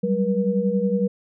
sine tone cluster, 188.3 / 199.2 / 481.2 Hz, F#3 / G3 / B4, +31 / +28 / -45 cents, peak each -23 dBFS, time 0.03-1.08 s, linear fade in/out 10 ms, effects none

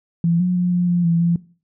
sine tone with pitch steps, 169.1 / 180.4 / 178.3 / 177 / 174.9 / 168 / 170.7 Hz, E3 / F#3 / F3 / F3 / F3 / E3 / F3, +44 / -44 / +36 / +23 / +3 / +33 / -39 cents, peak -14 dBFS, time 0.24-1.36 s, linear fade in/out 2 ms, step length 160 ms, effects noise-tail reverb RT60 0.4 s tail -20 dB re dry

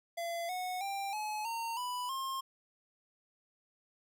square tone with pitch steps, 680 / 733 / 790.2 / 851.8 / 918.2 / 989.8 / 1067 Hz, F5 / F#5 / G5 / G#5 / A#5 / B5 / C6, -46 / -16 / +14 / +44 / -26 / +4 / +34 cents, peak -36 dBFS, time 0.17-2.41 s, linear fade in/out 10 ms, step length 320 ms, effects none

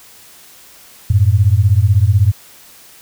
sine beating tone pair, 92.5 / 108.5 Hz, F#2 / A2, 0 / -24 cents, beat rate 16 Hz, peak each -11 dBFS, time 1.1-2.32 s, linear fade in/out 5 ms, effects white hiss -42 dBFS RMS until 3.01 s

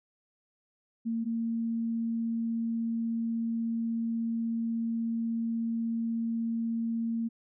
sine tone pair in turn, 228.3 / 229.1 Hz, A#3 / A#3, -36 / -30 cents, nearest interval unison, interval 6 cents, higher second, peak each -28 dBFS, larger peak neither, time 1.05-1.25 / 1.25-7.29 s, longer second, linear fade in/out 20 ms, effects none

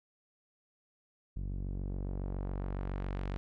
sawtooth tone with low-pass filter sweep, 47.21 Hz, F#1, 36 cents sharp, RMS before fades -37 dBFS, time 1.36-3.37 s, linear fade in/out 0 ms, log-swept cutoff 190 to 3500 Hz, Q 0.72, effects none

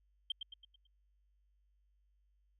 sine tone with echo, 3164 Hz, G7, 15 cents sharp, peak -32 dBFS, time 0.3-0.32 s, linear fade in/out 5 ms, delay 110 ms, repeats 5, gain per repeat -7 dB, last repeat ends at 0.87 s, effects tanh soft clip ceiling -28 dBFS + added 50 Hz sine -70 dBFS peak until 2.59 s

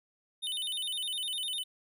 square tone with vibrato, 3322 Hz, G#7, in tune, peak -33 dBFS, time 0.42-1.64 s, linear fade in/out 20 ms, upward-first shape square, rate 9.9 Hz, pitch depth 170 cents each way, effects none

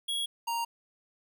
square tone pair in turn, 3322 / 932.2 Hz, G#7 / A#5, 0 / 0 cents, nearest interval octave + minor seventh, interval 2200 cents, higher first, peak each -30 / -30 dBFS, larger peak neither, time 0.08-0.26 / 0.47-0.65 s, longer neither, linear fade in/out 10 ms, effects 11-bit

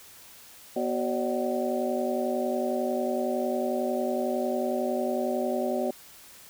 sine tone cluster, 243.8 / 375.2 / 554 / 605 / 753 Hz, B3 / F#4 / C#5 / D#5 / F#5, -22 / +24 / -1 / -49 / +30 cents, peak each -31 / -31 / -32 / -31 / -35 dBFS, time 0.76-5.91 s, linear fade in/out 5 ms, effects white hiss -50 dBFS RMS until 6.49 s

